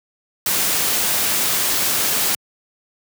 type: noise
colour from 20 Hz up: white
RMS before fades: -19 dBFS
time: 0.46-2.35 s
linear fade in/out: 2 ms
effects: high-pass 100 Hz 12 dB/octave